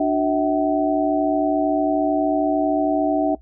sine tone cluster, 295.2 / 368.4 / 647 / 756 Hz, D4 / F#4 / E5 / F#5, +9 / -7 / -32 / +37 cents, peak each -19 / -27 / -21 / -24 dBFS, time 0-3.35 s, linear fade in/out 5 ms, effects noise-tail reverb RT60 0.1 s tail -18 dB re dry + added 60 Hz sine -44 dBFS peak until 3.41 s

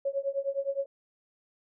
sine tone with tremolo, 552 Hz, C#5, 7 cents flat, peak -24 dBFS, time 0.05-0.86 s, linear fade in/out 5 ms, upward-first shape triangle, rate 9.7 Hz, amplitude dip 100%, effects none

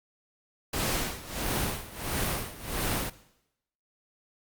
pink noise with tremolo, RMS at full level -28 dBFS, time 0.73-3.1 s, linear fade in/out 5 ms, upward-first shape sine, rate 1.5 Hz, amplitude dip 85%, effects noise-tail reverb RT60 0.8 s tail -18 dB re dry + Opus 48 kbps

